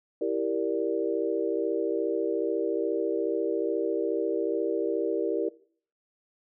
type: chord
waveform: sine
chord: E half-diminished seventh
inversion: none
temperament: equal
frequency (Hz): 329.6 / 392 / 466.2 / 587.3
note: E4 / G4 / Bb4 / D5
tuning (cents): 0 / 0 / 0 / 0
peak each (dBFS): -31 / -30 / -29 / -34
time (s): 0.21-5.49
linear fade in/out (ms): 5
effects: noise-tail reverb RT60 0.5 s tail -20 dB re dry